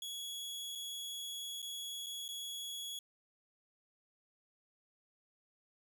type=tone with dropouts; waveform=sawtooth; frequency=3354 Hz; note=G#7; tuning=16 cents sharp; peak=-38 dBFS; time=0.02-2.99 s; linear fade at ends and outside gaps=2 ms; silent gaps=0.752-0.755 / 1.619-1.626 / 2.062-2.066 / 2.281-2.288 s; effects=none